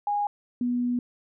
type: tone pair in turn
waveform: sine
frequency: 822 / 244.4 Hz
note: G#5 / B3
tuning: -18 / -18 cents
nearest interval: octave + major sixth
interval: 2100 cents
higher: first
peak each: -23 / -23 dBFS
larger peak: neither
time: 0.07-0.27 / 0.61-0.99 s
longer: second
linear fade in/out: 2 ms
effects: none